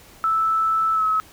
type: tone with pitch glide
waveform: sine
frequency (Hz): 1315 to 1286.5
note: E6 to E6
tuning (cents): -5 to -43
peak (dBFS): -17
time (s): 0.24-1.2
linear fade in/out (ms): 0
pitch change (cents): -38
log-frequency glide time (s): 0.94-1.03
effects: pink hiss -48 dBFS RMS until 1.32 s